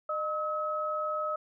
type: tone pair together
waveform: sine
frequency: 611 / 1282.8 Hz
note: D#5 / E6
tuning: -32 / -48 cents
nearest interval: octave + minor second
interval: 1284 cents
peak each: -33 / -31 dBFS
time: 0.09-1.36 s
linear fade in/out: 5 ms
effects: none